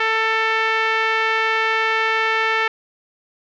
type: tone with low-pass filter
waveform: 5% pulse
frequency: 444.3 Hz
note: A4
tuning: 17 cents sharp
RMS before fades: -19 dBFS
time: 0-2.68 s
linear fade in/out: 5 ms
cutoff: 2000 Hz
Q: 1.6
effects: none